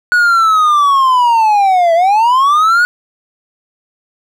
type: linear two-way sweep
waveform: triangle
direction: down then up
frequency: 1470 to 654 to 1470 Hz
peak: -5 dBFS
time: 0.12-2.85 s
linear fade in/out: 0 ms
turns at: 1.94 s
effects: none